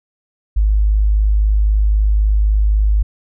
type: tone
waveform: sine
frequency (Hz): 51.91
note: G#1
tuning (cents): 0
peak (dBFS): -10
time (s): 0.56-3.03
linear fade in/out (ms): 10
effects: none